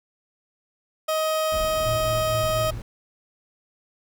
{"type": "tone", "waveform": "30% pulse", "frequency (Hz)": 629, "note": "D#5", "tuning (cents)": 19, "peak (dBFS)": -19, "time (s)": [1.08, 2.71], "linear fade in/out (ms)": 10}
{"type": "noise", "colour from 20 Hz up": "brown", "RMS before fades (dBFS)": -34, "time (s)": [1.52, 2.82], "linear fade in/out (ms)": 2}
{"type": "tone with tremolo", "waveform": "triangle", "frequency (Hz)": 114.1, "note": "A#2", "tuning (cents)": -37, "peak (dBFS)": -24, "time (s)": [1.85, 2.79], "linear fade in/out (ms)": 20, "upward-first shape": "sine", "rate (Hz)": 4.3, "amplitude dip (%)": 60}
{"effects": []}